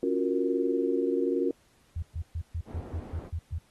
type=chord; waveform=sine; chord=Gb major seventh; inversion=second; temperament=equal; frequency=277.2 / 349.2 / 370 / 466.2 Hz; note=Db4 / F4 / Gb4 / Bb4; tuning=0 / 0 / 0 / 0 cents; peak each=-30 dBFS; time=0.03-1.51 s; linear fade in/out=2 ms
type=tone bursts; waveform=sine; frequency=82.41 Hz; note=E2; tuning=in tune; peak=-29 dBFS; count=9; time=1.96-3.585 s; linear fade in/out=5 ms; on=65 ms; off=130 ms
type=low-pass noise; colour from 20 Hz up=white; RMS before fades=-44 dBFS; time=2.65-3.31 s; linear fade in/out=50 ms; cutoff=400 Hz; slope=12 dB/octave
effects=pink hiss -65 dBFS RMS until 3.7 s + AAC 32 kbps